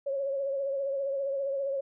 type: tone with vibrato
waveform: sine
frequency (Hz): 550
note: C#5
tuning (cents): -14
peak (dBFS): -28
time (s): 0.06-1.81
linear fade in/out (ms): 10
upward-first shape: triangle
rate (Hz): 15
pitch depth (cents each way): 53
effects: none